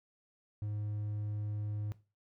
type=tone; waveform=triangle; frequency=104.8 Hz; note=G#2; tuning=16 cents sharp; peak=-33 dBFS; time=0.62-1.92 s; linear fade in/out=0 ms; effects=noise-tail reverb RT60 0.3 s tail -17 dB re dry